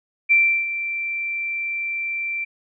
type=tone with ADSR envelope; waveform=sine; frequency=2349 Hz; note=D7; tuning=in tune; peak=-11 dBFS; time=0.29-2.45 s; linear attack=26 ms; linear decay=340 ms; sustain=-12 dB; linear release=15 ms; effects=none